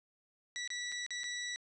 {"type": "tone with dropouts", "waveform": "20% pulse", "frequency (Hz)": 1953, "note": "B6", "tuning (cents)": -20, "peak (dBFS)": -32, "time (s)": [0.56, 1.56], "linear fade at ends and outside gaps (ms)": 0, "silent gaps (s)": [[0.676, 0.703], [0.918, 0.923], [1.064, 1.106], [1.234, 1.241]], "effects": ["resampled to 22050 Hz", "12-bit"]}